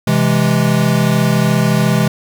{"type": "chord", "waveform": "square", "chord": "C augmented", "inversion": "none", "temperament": "equal", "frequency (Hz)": [130.81, 164.81, 207.7], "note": ["C3", "E3", "G#3"], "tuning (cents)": [0, 0, 0], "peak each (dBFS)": -16, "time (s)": [0.07, 2.08], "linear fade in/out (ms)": 5, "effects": ["8-bit"]}